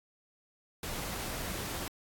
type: noise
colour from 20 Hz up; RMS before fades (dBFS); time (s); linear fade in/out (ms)
pink; -38; 0.83-1.88; 2
effects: AAC 64 kbps